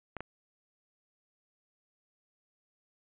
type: clicks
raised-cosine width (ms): 0.5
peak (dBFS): -23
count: 2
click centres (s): 0.167 / 0.206
effects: resampled to 8000 Hz + 10-bit